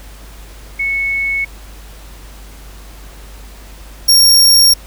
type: tone pair in turn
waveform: sine / sawtooth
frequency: 2205 / 5556 Hz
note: C#7 / F8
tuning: -10 / -10 cents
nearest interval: octave + major third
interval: 1600 cents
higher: second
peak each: -14 / -3 dBFS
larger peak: second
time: 0.79-1.45 / 4.08-4.74 s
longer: neither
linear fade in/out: 10 ms
effects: added 50 Hz sine -33 dBFS peak until 4.86 s + pink hiss -40 dBFS RMS until 4.86 s